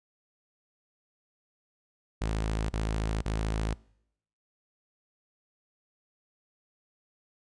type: tone bursts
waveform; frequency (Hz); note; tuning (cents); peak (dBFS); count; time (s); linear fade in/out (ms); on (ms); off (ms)
sawtooth; 54; A1; -32; -24; 3; 2.21-3.744; 10; 490; 32
effects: noise-tail reverb RT60 0.8 s tail -25 dB re dry + resampled to 22050 Hz